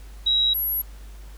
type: tone pair in turn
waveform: sine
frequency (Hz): 3856 / 11555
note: B7 / F#9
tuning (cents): -42 / -42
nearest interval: octave + perfect fifth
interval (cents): 1900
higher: second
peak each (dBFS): -17 / -22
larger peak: first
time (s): 0.26-0.54 / 0.54-0.82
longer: neither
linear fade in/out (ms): 10
effects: added 50 Hz sine -38 dBFS peak until 1.37 s + pink hiss -52 dBFS RMS until 1.37 s